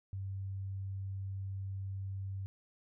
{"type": "tone", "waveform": "sine", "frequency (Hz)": 96.9, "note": "G2", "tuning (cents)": -20, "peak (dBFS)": -37, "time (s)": [0.13, 2.46], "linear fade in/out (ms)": 0, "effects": []}